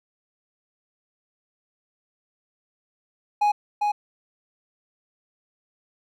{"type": "tone with echo", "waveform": "triangle", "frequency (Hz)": 830.6, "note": "G#5", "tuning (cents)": 0, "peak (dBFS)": -15, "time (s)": [3.41, 3.52], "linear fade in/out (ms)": 10, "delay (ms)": 400, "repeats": 1, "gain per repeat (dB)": -3, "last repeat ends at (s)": 3.92, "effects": []}